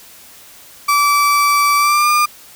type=tone with pitch glide; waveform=35% pulse; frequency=1158 to 1204.4 Hz; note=D6 to D6; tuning=-25 to +43 cents; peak=-9 dBFS; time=0.88-2.26 s; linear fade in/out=10 ms; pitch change=+68 cents; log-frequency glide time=1.77-2.09 s; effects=white hiss -41 dBFS RMS until 2.55 s